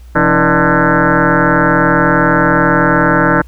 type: tone with frequency modulation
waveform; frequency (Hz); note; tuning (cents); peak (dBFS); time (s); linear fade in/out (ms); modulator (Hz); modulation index
sine; 587.3; D5; 0; -7; 0.15-3.42; 10; 152; 7.1
effects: added 60 Hz sine -32 dBFS peak until 3.47 s + pink hiss -50 dBFS RMS until 3.47 s